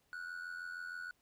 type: tone with amplitude modulation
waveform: triangle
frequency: 1468 Hz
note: F#6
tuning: 14 cents flat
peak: -37 dBFS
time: 0.13-1.11 s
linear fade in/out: 0 ms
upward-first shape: sine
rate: 86.4 Hz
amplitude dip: 70%
effects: pink hiss -75 dBFS RMS until 1.21 s